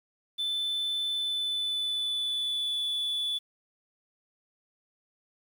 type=tone with pitch glide; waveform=sine; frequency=3520 to 3456 Hz; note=A7 to A7; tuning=0 to -32 cents; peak=-25 dBFS; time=0.38-3.39 s; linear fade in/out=20 ms; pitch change=-32 cents; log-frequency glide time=1.08-2.82 s; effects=tanh soft clip ceiling -27 dBFS + 9-bit